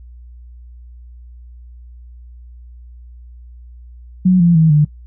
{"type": "tone with pitch steps", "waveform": "sine", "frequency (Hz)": [183.9, 171.58, 160.09, 149.37], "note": ["F#3", "F3", "D#3", "D3"], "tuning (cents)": [-10, -30, 50, 30], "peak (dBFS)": -7, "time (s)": [4.25, 4.85], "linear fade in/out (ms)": 10, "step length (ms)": 150, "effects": ["noise-tail reverb RT60 0.1 s tail -21 dB re dry", "added 60 Hz sine -35 dBFS peak until 5.06 s"]}